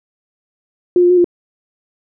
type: tone with pitch steps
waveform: sine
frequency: 356.1 / 352.8 / 360.6 / 350 Hz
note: F4 / F4 / F#4 / F4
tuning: +34 / +18 / -45 / +4 cents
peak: -7 dBFS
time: 0.96-1.244 s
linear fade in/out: 2 ms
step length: 71 ms
effects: none